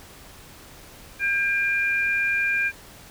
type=tone pair together; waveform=sine; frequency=1604 / 2397 Hz; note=G6 / D7; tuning=+39 / +35 cents; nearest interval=perfect fifth; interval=696 cents; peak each=-23 dBFS; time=1.19-2.72 s; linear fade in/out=50 ms; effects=pink hiss -46 dBFS RMS until 3.1 s